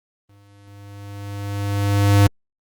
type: tone with exponential growth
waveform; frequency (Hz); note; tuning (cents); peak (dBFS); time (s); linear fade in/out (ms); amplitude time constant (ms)
square; 100.9; G#2; -49; -10; 0.29-2.27; 5; 430
effects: Opus 32 kbps